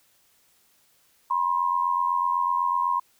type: tone pair together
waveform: sine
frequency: 972 / 1060 Hz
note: B5 / C6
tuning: -28 / +22 cents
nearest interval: major second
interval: 150 cents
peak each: -24 dBFS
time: 1.3-3 s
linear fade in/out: 10 ms
effects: white hiss -63 dBFS RMS until 3.19 s